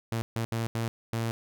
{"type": "tone bursts at uneven times", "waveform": "sawtooth", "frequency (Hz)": 114.5, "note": "A#2", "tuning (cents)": -31, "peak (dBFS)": -24, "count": 5, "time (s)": [[0.12, 0.22], [0.36, 0.45], [0.52, 0.67], [0.75, 0.88], [1.13, 1.31]], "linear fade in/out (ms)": 0, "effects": []}